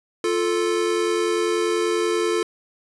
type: tone pair together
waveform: square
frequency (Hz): 349.2 / 439.5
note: F4 / A4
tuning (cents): 0 / -2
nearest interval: major third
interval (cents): 398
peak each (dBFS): -23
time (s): 0.24-2.43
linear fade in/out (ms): 2
effects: resampled to 24000 Hz